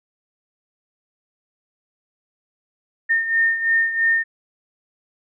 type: beating tone pair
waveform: sine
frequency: 1822 / 1825 Hz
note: A#6 / A#6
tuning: -40 / -37 cents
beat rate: 3 Hz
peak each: -17 / -23 dBFS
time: 3.09-4.24 s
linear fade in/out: 20 ms
effects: none